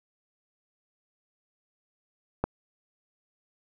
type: click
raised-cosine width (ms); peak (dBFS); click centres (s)
1; -11; 2.44
effects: none